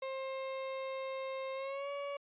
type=tone with pitch glide; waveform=35% pulse; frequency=531 to 565.8 Hz; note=C5 to C#5; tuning=+25 to +35 cents; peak=-36 dBFS; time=0.02-2.17 s; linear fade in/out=5 ms; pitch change=+110 cents; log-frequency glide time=1.54-1.9 s; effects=resampled to 8000 Hz